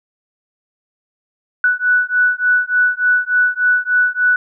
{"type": "beating tone pair", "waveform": "sine", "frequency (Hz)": [1480, 1483.4], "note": ["F#6", "F#6"], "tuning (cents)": [0, 4], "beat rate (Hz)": 3.4, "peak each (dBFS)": -15, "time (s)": [1.64, 4.36], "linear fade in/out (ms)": 2, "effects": []}